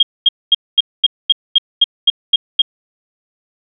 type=tone bursts; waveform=sine; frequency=3240 Hz; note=G#7; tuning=43 cents flat; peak=-5 dBFS; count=11; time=0-2.619 s; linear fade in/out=5 ms; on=29 ms; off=230 ms; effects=none